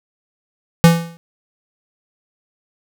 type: tone with exponential decay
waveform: square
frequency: 167.7 Hz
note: E3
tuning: 30 cents sharp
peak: -3 dBFS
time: 0.84-1.17 s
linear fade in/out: 0 ms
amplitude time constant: 71 ms
effects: none